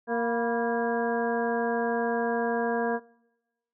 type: harmonic tone with a mistuned harmonic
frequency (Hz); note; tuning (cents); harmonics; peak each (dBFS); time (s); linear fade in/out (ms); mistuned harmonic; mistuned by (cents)
233.1; A#3; 0; 1 / 2 / 3 / 4 / 5 / 6 / 7; -31 / -28 / -31 / -35 / -43 / -45 / -34; 0.07-3; 50; 4; +76
effects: noise-tail reverb RT60 1.0 s tail -24 dB re dry